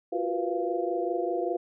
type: tone cluster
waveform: sine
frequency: 345.2 / 370.3 / 477.3 / 499.5 / 691 Hz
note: F4 / F#4 / A#4 / B4 / F5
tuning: -20 / +1 / +41 / +20 / -19 cents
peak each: -31 / -32 / -36 / -34 / -32 dBFS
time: 0.12-1.57 s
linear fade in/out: 10 ms
effects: none